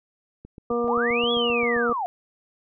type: click train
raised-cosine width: 3 ms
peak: -28 dBFS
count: 12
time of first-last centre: 0.45-1.895 s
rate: 7.61 Hz
type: harmonic tone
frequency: 237.8 Hz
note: A#3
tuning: 35 cents sharp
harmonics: 1 / 2 / 3 / 4 / 5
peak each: -28 / -23 / -33 / -40 / -30 dBFS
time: 0.7-1.93 s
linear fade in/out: 5 ms
type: linear two-way sweep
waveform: sine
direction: up then down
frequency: 678 to 3413 to 678 Hz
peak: -24 dBFS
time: 0.88-2.06 s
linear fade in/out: 0 ms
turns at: 1.32 s
effects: none